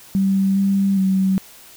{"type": "tone with pitch steps", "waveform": "sine", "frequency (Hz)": [193.9, 196.3, 190.7], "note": ["G3", "G3", "G3"], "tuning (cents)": [-19, 3, -47], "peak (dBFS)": -14, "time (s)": [0.15, 1.38], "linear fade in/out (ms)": 0, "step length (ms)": 410, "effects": ["white hiss -44 dBFS RMS until 1.76 s"]}